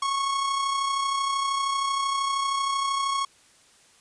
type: tone with amplitude modulation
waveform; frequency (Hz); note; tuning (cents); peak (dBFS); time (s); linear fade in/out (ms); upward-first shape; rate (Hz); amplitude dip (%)
45% pulse; 1100; C#6; -14; -22; 0.02-3.25; 5; sine; 32.9; 40
effects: white hiss -57 dBFS RMS until 4 s + resampled to 22050 Hz